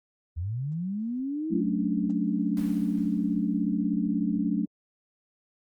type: linear sweep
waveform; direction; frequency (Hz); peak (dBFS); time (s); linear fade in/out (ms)
sine; up; 76.7 to 349.2; -28; 0.36-1.62; 20
type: chord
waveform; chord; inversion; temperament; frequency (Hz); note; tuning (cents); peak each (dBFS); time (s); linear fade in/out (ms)
sine; D major seventh; first; equal with one note detuned; 185 / 218.1 / 277.2 / 293.7; F#3 / A3 / C#4 / D4; 0 / -15 / 0 / 0; -29 / -28 / -32 / -30; 1.5-4.66; 20
type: noise with exponential decay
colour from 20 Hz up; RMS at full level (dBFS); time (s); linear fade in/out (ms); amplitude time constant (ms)
pink; -44; 2.57-3.86; 1; 280
effects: Opus 48 kbps